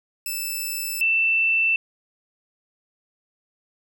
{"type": "tone pair in turn", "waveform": ["5% pulse", "sine"], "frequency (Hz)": [2637, 2668], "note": ["E7", "E7"], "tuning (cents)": [0, 20], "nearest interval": "unison", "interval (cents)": 20, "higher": "second", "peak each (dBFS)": -17, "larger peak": "neither", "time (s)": [[0.26, 1.01], [1.01, 1.76]], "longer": "neither", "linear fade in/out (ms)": 2, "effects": []}